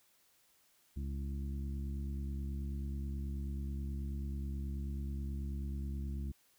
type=harmonic tone with a mistuned harmonic; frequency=69.3 Hz; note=C#2; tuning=in tune; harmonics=1 / 2 / 3 / 4 / 5; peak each=-37 / -46 / -46 / -54 / -55 dBFS; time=0.96-6.32 s; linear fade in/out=10 ms; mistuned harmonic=5; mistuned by=-47 cents; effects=white hiss -70 dBFS RMS until 6.58 s